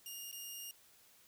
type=tone with dropouts; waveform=10% pulse; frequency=2835 Hz; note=F7; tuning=25 cents sharp; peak=-36 dBFS; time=0.06-0.71 s; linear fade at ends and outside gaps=1 ms; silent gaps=0.314-0.327 s; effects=white hiss -65 dBFS RMS until 1.27 s